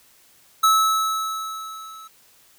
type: tone with level ramp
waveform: square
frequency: 1300 Hz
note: E6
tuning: 24 cents flat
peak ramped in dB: -13 to -40 dBFS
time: 0.63-2.08 s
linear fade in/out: 10 ms
effects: white hiss -55 dBFS RMS until 2.58 s